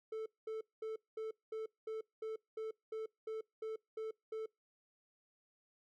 triangle tone bursts, 440 Hz, A4, in tune, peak -37 dBFS, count 13, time 0.12-4.46 s, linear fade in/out 5 ms, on 140 ms, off 210 ms, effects noise-tail reverb RT60 0.2 s tail -25 dB re dry

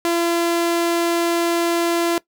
sawtooth tone, 340 Hz, F4, 46 cents flat, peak -13 dBFS, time 0.05-2.18 s, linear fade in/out 0 ms, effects noise-tail reverb RT60 0.1 s tail -20 dB re dry

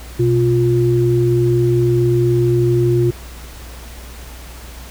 sine tone pair together, 124.34 / 351.7 Hz, B2 / F4, +12 / +12 cents, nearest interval octave + tritone, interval 1800 cents, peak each -14 dBFS, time 0.19-3.11 s, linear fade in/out 10 ms, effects added 60 Hz sine -33 dBFS peak until 4.9 s + pink hiss -38 dBFS RMS until 4.9 s

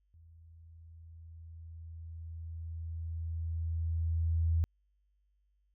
sine tone with level ramp, 82.2 Hz, E2, 4 cents flat, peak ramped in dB -55 to -25 dBFS, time 0.14-4.64 s, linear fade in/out 0 ms, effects added 50 Hz sine -70 dBFS peak until 5.74 s

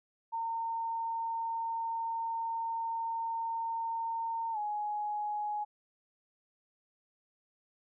sine tone with pitch glide, 913 to 837.2 Hz, A#5 to G#5, -36 to +14 cents, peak -32 dBFS, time 0.32-5.65 s, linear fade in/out 20 ms, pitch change -150 cents, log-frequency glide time 4.52-4.58 s, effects none

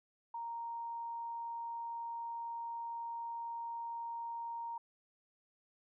sine tone, 931 Hz, A#5, 2 cents flat, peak -39 dBFS, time 0.34-4.78 s, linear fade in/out 5 ms, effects none

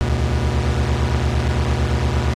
45% pulse tone cluster, 69.5 / 78.3 / 121.4 Hz, C#2 / D#2 / B2, +5 / +11 / -29 cents, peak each -21 dBFS, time 0.01-2.34 s, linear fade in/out 0 ms, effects low-pass 7000 Hz 12 dB/octave + AAC 48 kbps

